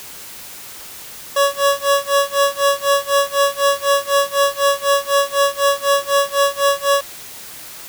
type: tone with tremolo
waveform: 25% pulse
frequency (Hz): 561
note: C#5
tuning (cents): +21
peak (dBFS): -7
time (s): 1.36-7.01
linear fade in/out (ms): 5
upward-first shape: sine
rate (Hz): 4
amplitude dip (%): 95
effects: white hiss -35 dBFS RMS until 7.88 s